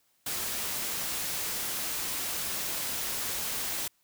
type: noise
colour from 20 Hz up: white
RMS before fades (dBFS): -33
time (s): 0.26-3.88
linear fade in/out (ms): 5
effects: white hiss -70 dBFS RMS until 4.03 s